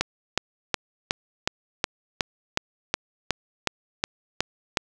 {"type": "click train", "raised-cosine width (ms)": 0.2, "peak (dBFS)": -4, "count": 14, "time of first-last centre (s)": [0.01, 4.772], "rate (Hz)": 2.73, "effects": []}